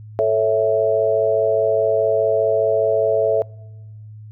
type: chord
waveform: sine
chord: A major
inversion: none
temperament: equal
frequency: 440 / 554.4 / 659.3 Hz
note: A4 / C#5 / E5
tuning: 0 / 0 / 0 cents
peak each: -19 / -20 / -17 dBFS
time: 0.19-3.42 s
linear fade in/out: 0 ms
effects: noise-tail reverb RT60 1.0 s tail -25 dB re dry + added 107 Hz sine -35 dBFS peak until 4.31 s